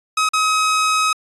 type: tone with dropouts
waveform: sawtooth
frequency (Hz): 1271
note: D#6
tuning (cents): +36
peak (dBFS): -11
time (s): 0.17-1.13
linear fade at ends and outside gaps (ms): 5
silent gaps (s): 0.29-0.334
effects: resampled to 24000 Hz